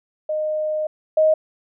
sine tone pair in turn, 616 / 625.7 Hz, D#5 / D#5, -17 / +10 cents, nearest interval unison, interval 27 cents, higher second, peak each -20 / -12 dBFS, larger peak second, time 0.29-0.87 / 1.17-1.34 s, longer first, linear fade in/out 5 ms, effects none

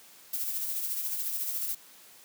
violet noise with tremolo, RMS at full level -31 dBFS, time 0.33-1.75 s, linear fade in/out 5 ms, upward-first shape sine, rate 14 Hz, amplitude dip 40%, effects white hiss -54 dBFS RMS until 2.24 s + high-pass 150 Hz 12 dB/octave

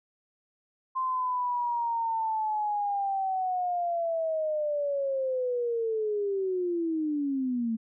sine linear sweep, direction down, 1046.5 to 220 Hz, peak -26 dBFS, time 0.95-7.77 s, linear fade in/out 20 ms, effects none

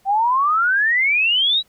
sine exponential sweep, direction up, 763 to 3951 Hz, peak -14 dBFS, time 0.05-1.63 s, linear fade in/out 50 ms, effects pink hiss -59 dBFS RMS until 1.68 s

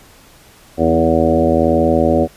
harmonic tone with a mistuned harmonic, 81.2 Hz, E2, 26 cents flat, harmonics 1 / 2 / 3 / 4 / 5 / 6 / 7 / 8 / 9, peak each -21 / -23 / -17 / -18 / -20 / -20 / -16 / -28 / -21 dBFS, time 0.77-2.28 s, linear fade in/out 50 ms, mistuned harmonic 3, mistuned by +17 cents, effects pink hiss -45 dBFS RMS until 2.36 s + resampled to 32000 Hz

